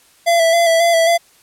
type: tone with vibrato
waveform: square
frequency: 670 Hz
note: E5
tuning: 28 cents sharp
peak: -11 dBFS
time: 0.26-1.18 s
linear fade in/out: 20 ms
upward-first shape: square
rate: 3.7 Hz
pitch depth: 28 cents each way
effects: white hiss -51 dBFS RMS until 1.42 s + low-pass 12000 Hz 12 dB/octave